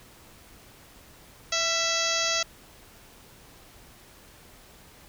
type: harmonic tone with a mistuned harmonic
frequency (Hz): 659.3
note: E5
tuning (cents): 0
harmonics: 1 / 2 / 3 / 4 / 5 / 6 / 7 / 8 / 9 / 10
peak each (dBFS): -33 / -33 / -33 / -33 / -33 / -33 / -33 / -33 / -33 / -33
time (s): 1.52-2.43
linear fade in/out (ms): 5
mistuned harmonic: 2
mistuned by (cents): +49
effects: pink hiss -52 dBFS RMS until 5.08 s